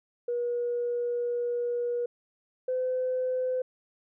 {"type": "tone pair in turn", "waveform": "sine", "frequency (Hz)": [481.2, 509.8], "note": ["B4", "C5"], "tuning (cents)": [-45, -45], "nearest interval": "minor second", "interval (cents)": 100, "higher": "second", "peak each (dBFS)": [-26, -25], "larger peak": "second", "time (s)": [[0.28, 2.06], [2.68, 3.62]], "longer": "first", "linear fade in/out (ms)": 5, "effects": ["tanh soft clip ceiling -21 dBFS"]}